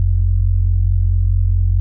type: tone pair together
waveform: sine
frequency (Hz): 45.75 / 90.4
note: F#1 / F#2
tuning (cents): -19 / -40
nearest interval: octave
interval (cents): 1179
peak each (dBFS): -14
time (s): 0-1.8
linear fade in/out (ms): 0
effects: none